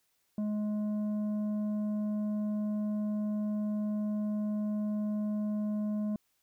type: tone with tanh clipping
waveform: triangle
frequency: 210.4 Hz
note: G#3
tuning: 23 cents sharp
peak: -31 dBFS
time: 0.38-6.16 s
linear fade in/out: 2 ms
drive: 11 dB
effects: white hiss -75 dBFS RMS until 6.42 s